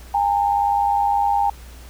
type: tone pair together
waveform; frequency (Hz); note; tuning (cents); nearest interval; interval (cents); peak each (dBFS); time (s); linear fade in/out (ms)
sine; 809.3 / 909; G#5 / A#5; -45 / -44; major second; 201; -17 / -21; 0.14-1.5; 5
effects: added 60 Hz sine -38 dBFS peak until 1.89 s + pink hiss -46 dBFS RMS until 1.89 s